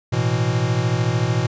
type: chord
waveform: square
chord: A suspended second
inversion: none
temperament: equal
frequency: 110 / 123.47 / 164.81 Hz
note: A2 / B2 / E3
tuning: 0 / 0 / 0 cents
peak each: -23 / -21 / -26 dBFS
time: 0.12-1.47 s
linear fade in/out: 10 ms
effects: resampled to 16000 Hz